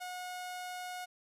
sawtooth tone, 726 Hz, F#5, 33 cents flat, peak -36 dBFS, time 0-1.06 s, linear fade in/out 20 ms, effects resampled to 32000 Hz + 12-bit

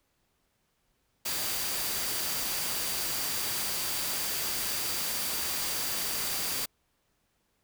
sine tone in noise, 4699 Hz, D8, in tune, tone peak -40 dBFS, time 1.25-6.66 s, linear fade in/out 10 ms, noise white, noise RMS -32 dBFS, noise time 1.25-6.66 s, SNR -11 dB, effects pink hiss -74 dBFS RMS until 7.63 s

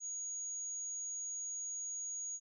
sine tone, 6700 Hz, G#8, 14 cents sharp, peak -39 dBFS, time 0-2.4 s, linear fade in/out 50 ms, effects none

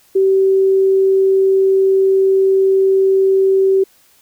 sine tone, 384.9 Hz, G4, 32 cents flat, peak -9 dBFS, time 0.15-3.84 s, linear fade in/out 10 ms, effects white hiss -52 dBFS RMS until 4.21 s

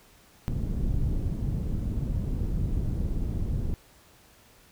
pink low-pass noise, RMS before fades -28 dBFS, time 0.48-3.74 s, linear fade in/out 0 ms, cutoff 180 Hz, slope 12 dB/octave, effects pink hiss -57 dBFS RMS until 4.71 s

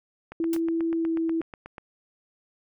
click train, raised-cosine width 0.5 ms, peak -24 dBFS, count 13, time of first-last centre 0.32-1.782 s, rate 8.21 Hz
sine tone with pitch glide, 330.4 to 327.5 Hz, E4 to E4, +4 to -11 cents, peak -23 dBFS, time 0.4-1.41 s, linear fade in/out 2 ms, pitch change -15 cents, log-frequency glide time 0.95-1.1 s
white noise with exponential decay, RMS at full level -31 dBFS, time 0.53-0.6 s, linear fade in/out 2 ms, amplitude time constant 15 ms
effects none

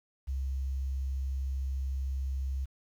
sine tone with quantisation, 66.8 Hz, C2, 36 cents sharp, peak -30 dBFS, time 0.27-2.66 s, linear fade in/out 20 ms, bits 10, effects none

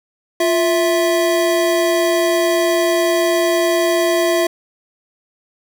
square tone pair together, 349.2 / 658.4 Hz, F4 / E5, 0 / -2 cents, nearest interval major seventh, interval 1098 cents, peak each -17 dBFS, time 0.4-4.47 s, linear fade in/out 5 ms, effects none

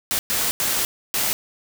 white noise bursts at uneven times, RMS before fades -22 dBFS, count 4, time 0.11-0.19 / 0.3-0.51 / 0.6-0.85 / 1.14-1.33 s, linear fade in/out 0 ms, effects none

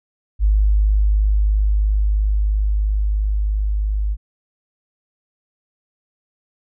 sine tone with level ramp, 51.5 Hz, G#1, 14 cents flat, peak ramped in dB -11 to -17 dBFS, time 0.39-4.17 s, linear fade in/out 50 ms, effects none

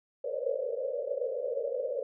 pink band-pass noise, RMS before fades -33 dBFS, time 0.24-2.03 s, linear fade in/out 5 ms, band 470 to 580 Hz, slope 96 dB/octave, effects none

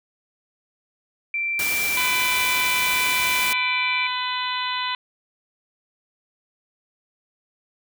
sine tone, 2349 Hz, D7, in tune, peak -22 dBFS, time 1.34-4.07 s, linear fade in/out 2 ms
white noise, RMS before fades -27 dBFS, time 1.59-3.53 s, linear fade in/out 2 ms
harmonic tone, 501 Hz, B4, 25 cents sharp, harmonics 2 / 3 / 4 / 5 / 6 / 7 / 8, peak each -27 / -34 / -32 / -33 / -32 / -32 / -33 dBFS, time 1.97-4.95 s, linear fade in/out 2 ms
effects none

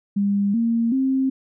sine tone with pitch steps, 201 / 230.9 / 265.2 Hz, G3 / A#3 / C4, +44 / -16 / +23 cents, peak -17 dBFS, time 0.16-1.3 s, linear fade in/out 10 ms, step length 380 ms, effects none

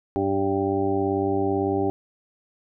harmonic tone with a mistuned harmonic, 98 Hz, G2, in tune, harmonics 1 / 2 / 3 / 4 / 6 / 7 / 8, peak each -31 / -34 / -26 / -24 / -34 / -35 / -29 dBFS, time 0.16-1.9 s, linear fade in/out 0 ms, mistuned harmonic 6, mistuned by -22 cents, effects none

